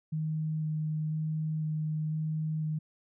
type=tone with vibrato; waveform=sine; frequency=155.56 Hz; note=D#3; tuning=in tune; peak=-29 dBFS; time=0.12-2.79 s; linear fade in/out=10 ms; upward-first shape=square; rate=1 Hz; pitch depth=8 cents each way; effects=none